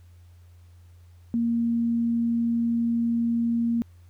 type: tone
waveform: sine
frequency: 233.1 Hz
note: A#3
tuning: in tune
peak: -21 dBFS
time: 1.34-3.82 s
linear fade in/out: 0 ms
effects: added 87 Hz sine -48 dBFS peak until 4.09 s + pink hiss -66 dBFS RMS until 4.09 s